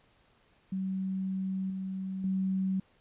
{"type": "tone with level steps", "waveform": "sine", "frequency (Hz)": 190, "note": "F#3", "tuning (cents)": 46, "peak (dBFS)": [-30, -33, -27], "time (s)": [0.72, 2.8], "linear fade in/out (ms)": 5, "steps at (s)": [1.7, 2.24], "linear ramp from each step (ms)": 2, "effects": ["pink hiss -66 dBFS RMS until 3 s", "resampled to 8000 Hz"]}